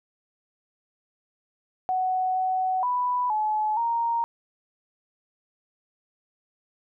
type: tone with pitch steps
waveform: sine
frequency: 744 / 748 / 989 / 856 / 931 Hz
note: F#5 / F#5 / B5 / A5 / A#5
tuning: +9 / +19 / +2 / -48 / -2 cents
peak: -22 dBFS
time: 1.89-4.24 s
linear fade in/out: 0 ms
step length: 470 ms
effects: none